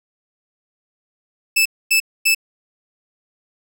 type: tone bursts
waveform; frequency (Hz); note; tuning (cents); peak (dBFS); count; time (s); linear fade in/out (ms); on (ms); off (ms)
sawtooth; 2627; E7; -7; -9; 3; 1.56-2.348; 10; 96; 250
effects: none